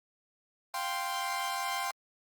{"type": "chord", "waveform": "sawtooth", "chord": "F suspended second", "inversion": "none", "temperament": "equal", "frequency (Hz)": [698.5, 784, 1046.5], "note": ["F5", "G5", "C6"], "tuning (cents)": [0, 0, 0], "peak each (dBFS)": [-36, -32, -31], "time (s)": [0.74, 1.91], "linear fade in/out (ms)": 2, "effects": ["Opus 24 kbps"]}